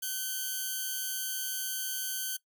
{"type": "tone pair together", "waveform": "5% pulse", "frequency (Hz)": [1514, 3214], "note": ["F#6", "G7"], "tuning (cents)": [39, 43], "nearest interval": "octave + minor second", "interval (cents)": 1304, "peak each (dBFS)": -26, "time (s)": [0.02, 2.37], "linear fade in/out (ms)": 10, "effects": ["noise-tail reverb RT60 0.1 s tail -18 dB re dry"]}